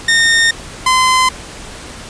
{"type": "tone pair in turn", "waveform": "sawtooth", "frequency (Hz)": [1833, 1028.7], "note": ["A#6", "C6"], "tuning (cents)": [-30, -30], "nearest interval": "minor seventh", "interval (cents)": 1000, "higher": "first", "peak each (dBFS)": -5, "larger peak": "neither", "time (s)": [[0.08, 0.51], [0.86, 1.29]], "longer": "neither", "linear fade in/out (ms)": 5, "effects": ["pink hiss -31 dBFS RMS until 2.09 s", "resampled to 22050 Hz"]}